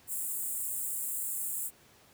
pink high-pass noise, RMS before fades -35 dBFS, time 0.07-1.71 s, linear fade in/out 50 ms, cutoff 7400 Hz, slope 96 dB/octave, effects pink hiss -60 dBFS RMS until 2.13 s + high-pass 80 Hz 12 dB/octave

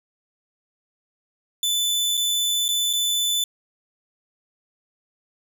sawtooth tone with dropouts, 3505 Hz, A7, 7 cents flat, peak -17 dBFS, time 1.63-3.44 s, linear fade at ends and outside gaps 2 ms, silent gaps 2.171-2.175 / 2.682-2.688 / 2.93-2.934 s, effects none

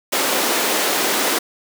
pink high-pass noise, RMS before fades -19 dBFS, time 0.12-1.39 s, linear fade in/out 10 ms, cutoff 280 Hz, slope 24 dB/octave, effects none

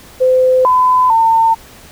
sine tone with pitch steps, 513 / 1010 / 904 Hz, C5 / B5 / A5, -34 / +39 / +47 cents, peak -7 dBFS, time 0.2-1.55 s, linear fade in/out 20 ms, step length 450 ms, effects pink hiss -39 dBFS RMS until 1.91 s

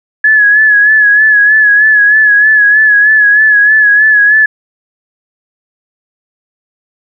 sine tone with vibrato, 1700 Hz, G#6, 40 cents sharp, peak -3 dBFS, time 0.24-4.46 s, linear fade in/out 5 ms, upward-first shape sine, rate 3.2 Hz, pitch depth 46 cents each way, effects none

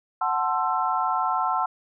sine chord, F# half-diminished seventh, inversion none, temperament equal with one note detuned, 740 / 880 / 1046.5 / 1333.8 Hz, F#5 / A5 / C6 / E6, 0 / 0 / 0 / +20 cents, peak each -27 dBFS, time 0.21-1.66 s, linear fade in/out 5 ms, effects none

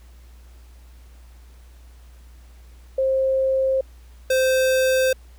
sine / square tone pair in turn, 530 / 520.3 Hz, C5 / C5, +22 / -10 cents, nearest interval unison, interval 32 cents, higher first, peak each -17 dBFS, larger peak neither, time 2.98-3.81 / 4.3-5.13 s, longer neither, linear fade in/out 5 ms, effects added 60 Hz sine -43 dBFS peak until 5.38 s + pink hiss -57 dBFS RMS until 5.38 s

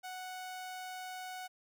sawtooth tone, 740 Hz, F#5, in tune, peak -38 dBFS, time 0.03-1.48 s, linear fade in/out 20 ms, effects none

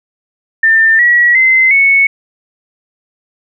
sine tone with pitch steps, 1795 / 1923.8 / 2062 / 2210 Hz, A6 / B6 / C7 / C#7, +34 / -46 / -26 / -6 cents, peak -5 dBFS, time 0.63-2.07 s, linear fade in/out 5 ms, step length 360 ms, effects none

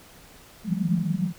pink band-pass noise, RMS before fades -25 dBFS, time 0.64-1.33 s, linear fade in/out 50 ms, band 160 to 210 Hz, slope 96 dB/octave, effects pink hiss -50 dBFS RMS until 1.38 s

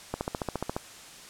click train, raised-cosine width 1 ms, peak -15 dBFS, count 10, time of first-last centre 0.14-0.765 s, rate 14.4 Hz, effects white hiss -47 dBFS RMS until 1.29 s + low-pass 9000 Hz 12 dB/octave

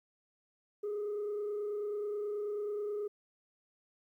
sine tone with frequency modulation, 415.3 Hz, G#4, in tune, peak -32 dBFS, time 0.83-3.08 s, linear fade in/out 10 ms, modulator 29.3 Hz, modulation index 0.34, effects tanh soft clip ceiling -32 dBFS + 12-bit

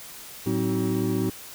triangle tone cluster, 111.4 / 187.8 / 262.6 / 317.8 / 378.5 Hz, A2 / F#3 / C4 / D#4 / F#4, +22 / +26 / +6 / +37 / +39 cents, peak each -27 dBFS, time 0.46-1.3 s, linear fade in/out 5 ms, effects white hiss -42 dBFS RMS until 1.54 s

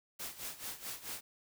white noise with tremolo, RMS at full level -41 dBFS, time 0.19-1.21 s, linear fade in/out 10 ms, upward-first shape sine, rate 4.6 Hz, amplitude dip 80%, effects none

